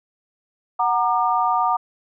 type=chord; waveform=sine; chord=Gb augmented; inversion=none; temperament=equal with one note detuned; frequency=740 / 932.3 / 1201.4 Hz; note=Gb5 / Bb5 / D6; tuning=0 / 0 / +39 cents; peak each=-21 dBFS; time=0.79-1.77 s; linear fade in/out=10 ms; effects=none